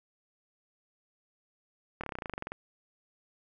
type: slowing click train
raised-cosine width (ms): 0.5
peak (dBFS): -21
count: 15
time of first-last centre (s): 2.01-2.52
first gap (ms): 26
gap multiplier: 1.05
effects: none